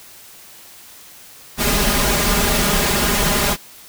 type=noise with comb filter; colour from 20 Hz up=pink; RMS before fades=-17 dBFS; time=1.57-3.57 s; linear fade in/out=50 ms; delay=4.9 ms; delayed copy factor=+0.9; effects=white hiss -42 dBFS RMS until 3.88 s